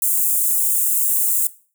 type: high-pass noise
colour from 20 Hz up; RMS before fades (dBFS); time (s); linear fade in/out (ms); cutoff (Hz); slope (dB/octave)
white; -18; 0.02-1.47; 2; 7500; 48
effects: noise-tail reverb RT60 0.4 s tail -18 dB re dry